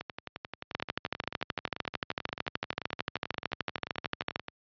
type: two click trains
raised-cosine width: 0.3 ms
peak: -21 / -13 dBFS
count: 52 / 49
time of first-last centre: 0.01-4.484 / 0.75-4.359 s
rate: 11.4 / 13.3 Hz
effects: high-pass 80 Hz 12 dB/octave + resampled to 11025 Hz